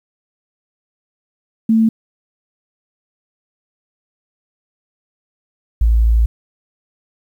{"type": "tone pair in turn", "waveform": "sine", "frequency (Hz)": [223.3, 56.18], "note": ["A3", "A1"], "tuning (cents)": [26, 37], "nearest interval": "2 octaves", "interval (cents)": 2389, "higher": "first", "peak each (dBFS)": -9, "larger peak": "neither", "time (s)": [[1.69, 1.89], [5.81, 6.26]], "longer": "second", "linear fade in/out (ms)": 5, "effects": ["8-bit"]}